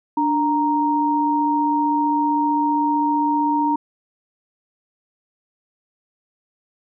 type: tone pair together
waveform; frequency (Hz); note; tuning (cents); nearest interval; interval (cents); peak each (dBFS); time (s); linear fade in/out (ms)
sine; 294.4 / 932.3; D4 / A#5; +4 / 0; octave + minor sixth; 1996; -20 / -18; 0.17-3.76; 5
effects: none